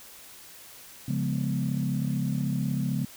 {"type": "chord", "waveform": "sine", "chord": "C# dominant seventh", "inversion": "none", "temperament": "equal", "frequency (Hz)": [138.59, 174.61, 207.7, 246.9], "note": ["C#3", "E#3", "G#3", "B3"], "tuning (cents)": [0, 0, 0, 0], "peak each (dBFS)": [-28, -31, -31, -32], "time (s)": [1.08, 3.05], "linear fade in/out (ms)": 5, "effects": ["tanh soft clip ceiling -17 dBFS", "white hiss -48 dBFS RMS until 3.16 s"]}